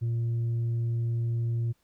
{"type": "tone with tanh clipping", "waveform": "sine", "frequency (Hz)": 116.54, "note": "A#2", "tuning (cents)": 0, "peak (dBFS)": -26, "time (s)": [0.01, 1.73], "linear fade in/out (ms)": 20, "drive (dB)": 2, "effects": ["pink hiss -71 dBFS RMS until 1.83 s"]}